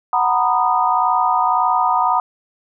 sine chord, B major seventh, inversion second, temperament just, 740.8 / 926 / 987.8 / 1234.7 Hz, F#5 / A#5 / B5 / D#6, +2 / -12 / 0 / -14 cents, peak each -19 dBFS, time 0.13-2.2 s, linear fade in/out 2 ms, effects none

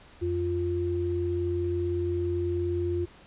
sine tone pair together, 88.52 / 349.2 Hz, F2 / F4, +24 / 0 cents, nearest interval 2 octaves, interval 2376 cents, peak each -30 / -27 dBFS, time 0.21-3.06 s, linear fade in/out 20 ms, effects pink hiss -53 dBFS RMS until 3.26 s + resampled to 8000 Hz

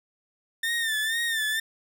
30% pulse tone with vibrato, 1800 Hz, A6, 39 cents sharp, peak -22 dBFS, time 0.63-1.6 s, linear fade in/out 5 ms, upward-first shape sine, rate 2.1 Hz, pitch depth 72 cents each way, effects none

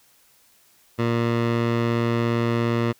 15% pulse tone with low-pass filter, 117.2 Hz, A#2, 10 cents sharp, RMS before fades -22 dBFS, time 0.98-2.93 s, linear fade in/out 20 ms, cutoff 3100 Hz, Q 0.75, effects white hiss -58 dBFS RMS until 2.99 s

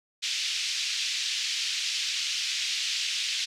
pink band-pass noise, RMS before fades -30 dBFS, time 0.22-3.46 s, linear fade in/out 20 ms, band 2600 to 6000 Hz, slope 24 dB/octave, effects none

